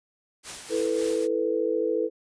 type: noise with tremolo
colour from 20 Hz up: white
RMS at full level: -36 dBFS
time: 0.43-1.28 s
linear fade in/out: 50 ms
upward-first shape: triangle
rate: 3.6 Hz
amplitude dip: 50%
type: chord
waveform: sine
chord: E suspended fourth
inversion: none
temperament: equal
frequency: 329.6 / 440 / 493.9 Hz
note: E4 / A4 / B4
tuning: 0 / 0 / 0 cents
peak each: -29 / -26 / -27 dBFS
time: 0.69-2.1 s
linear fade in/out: 50 ms
effects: resampled to 22050 Hz